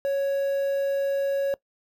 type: tone with quantisation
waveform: triangle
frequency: 554.4 Hz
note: C#5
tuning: in tune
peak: -20 dBFS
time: 0.05-1.54 s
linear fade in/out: 0 ms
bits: 8
effects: noise-tail reverb RT60 0.1 s tail -21 dB re dry